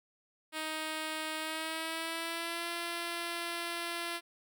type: tone with pitch glide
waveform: 5% pulse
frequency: 313.2 to 341.5 Hz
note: D#4 to F4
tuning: +11 to -39 cents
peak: -24 dBFS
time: 0.52-4.21 s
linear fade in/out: 50 ms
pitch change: +150 cents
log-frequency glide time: 1.37-2.69 s
effects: none

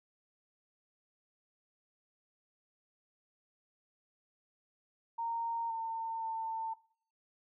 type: tone with pitch steps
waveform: sine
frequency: 924 / 905 / 897 Hz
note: A#5 / A5 / A5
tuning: -16 / +48 / +33 cents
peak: -34 dBFS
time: 5.18-6.74 s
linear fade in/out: 10 ms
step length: 520 ms
effects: noise-tail reverb RT60 0.5 s tail -19 dB re dry

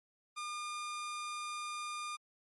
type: tone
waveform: sawtooth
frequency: 1208 Hz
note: D6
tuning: 48 cents sharp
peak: -35 dBFS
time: 0.36-2.17 s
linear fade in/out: 20 ms
effects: MP3 48 kbps

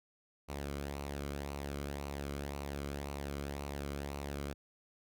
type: tone with flanger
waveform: sawtooth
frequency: 70.8 Hz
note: C#2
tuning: 37 cents sharp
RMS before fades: -41 dBFS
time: 0.48-4.54 s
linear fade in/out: 20 ms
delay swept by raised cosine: 0.58 to 1.14 ms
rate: 1.9 Hz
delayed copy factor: -0.5
effects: none

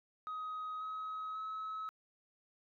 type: tone with pitch steps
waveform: sine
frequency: 1259 / 1273.6 / 1288.4 Hz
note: D#6 / D#6 / E6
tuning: +20 / +40 / -40 cents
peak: -37 dBFS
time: 0.27-1.89 s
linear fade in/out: 0 ms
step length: 540 ms
effects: tanh soft clip ceiling -37 dBFS

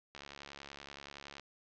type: click train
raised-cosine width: 0.2 ms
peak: -29 dBFS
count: 89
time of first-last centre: 0.15-1.396 s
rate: 70.6 Hz
effects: low-pass 5000 Hz 12 dB/octave

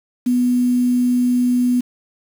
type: tone with quantisation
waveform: sine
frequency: 246.9 Hz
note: B3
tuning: in tune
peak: -13 dBFS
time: 0.26-1.81 s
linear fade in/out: 10 ms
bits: 6
effects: none

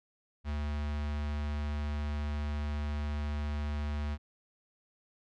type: tone with notch filter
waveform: square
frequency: 73.8 Hz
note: D2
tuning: 9 cents sharp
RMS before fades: -34 dBFS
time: 0.44-4.18 s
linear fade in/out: 50 ms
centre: 430 Hz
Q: 1.4
effects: low-pass 4000 Hz 12 dB/octave

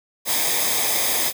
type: noise with comb filter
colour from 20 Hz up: white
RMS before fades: -21 dBFS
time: 0.25-1.33 s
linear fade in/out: 50 ms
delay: 0.7 ms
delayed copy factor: -0.65
effects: none

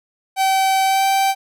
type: tone with pitch glide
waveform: 45% pulse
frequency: 769 to 777.9 Hz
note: G5 to G5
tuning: -33 to -14 cents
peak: -14 dBFS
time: 0.36-1.35 s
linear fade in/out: 50 ms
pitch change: +19 cents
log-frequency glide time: 0.85-1.05 s
effects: none

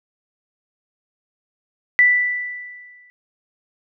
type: tone with exponential decay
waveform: sine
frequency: 1975.5 Hz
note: B6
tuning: in tune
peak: -8 dBFS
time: 1.99-3.1 s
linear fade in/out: 0 ms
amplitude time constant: 240 ms
effects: none

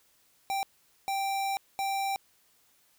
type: tone bursts at uneven times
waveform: square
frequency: 784 Hz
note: G5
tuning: in tune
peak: -29 dBFS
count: 3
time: 0.5-0.63 / 1.08-1.57 / 1.79-2.16 s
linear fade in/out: 0 ms
effects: white hiss -66 dBFS RMS until 2.98 s

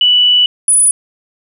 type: tone pair in turn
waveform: sine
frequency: 2961 / 9885 Hz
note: F#7 / D#9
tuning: +1 / -12 cents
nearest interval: octave + major sixth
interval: 2087 cents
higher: second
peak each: -6 dBFS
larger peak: neither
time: 0.01-0.46 / 0.68-0.91 s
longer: first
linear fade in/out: 2 ms
effects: none

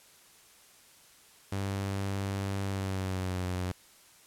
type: tone with pitch glide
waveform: sawtooth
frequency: 98.2 to 91.1 Hz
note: G2 to F#2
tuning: +4 to -26 cents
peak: -27 dBFS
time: 1.52-3.72 s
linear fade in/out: 5 ms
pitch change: -130 cents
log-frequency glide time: 2.65-3.43 s
effects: white hiss -58 dBFS RMS until 4.26 s + low-pass 12000 Hz 12 dB/octave

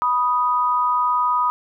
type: tone pair together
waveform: sine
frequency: 983.5 / 1244.5 Hz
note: B5 / D#6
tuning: -7 / 0 cents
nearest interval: major third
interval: 407 cents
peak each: -19 dBFS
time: 0.02-1.5 s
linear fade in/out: 0 ms
effects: none

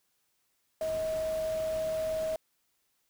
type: tone in noise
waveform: sine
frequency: 635 Hz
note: D#5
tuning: 35 cents sharp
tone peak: -29 dBFS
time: 0.81-2.36 s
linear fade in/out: 2 ms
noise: pink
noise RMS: -45 dBFS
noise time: 0.81-2.36 s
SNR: +13 dB
effects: white hiss -75 dBFS RMS until 3.09 s

